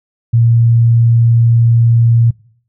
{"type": "tone", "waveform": "sine", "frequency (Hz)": 116.54, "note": "A#2", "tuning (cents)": 0, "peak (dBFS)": -6, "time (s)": [0.33, 2.31], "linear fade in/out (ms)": 10, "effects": ["noise-tail reverb RT60 0.6 s tail -23 dB re dry"]}